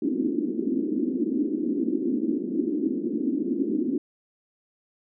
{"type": "band-pass noise", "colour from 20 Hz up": "white", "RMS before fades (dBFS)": -26, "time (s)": [0.02, 3.98], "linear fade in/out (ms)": 5, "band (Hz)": [230, 340], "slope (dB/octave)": 48, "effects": []}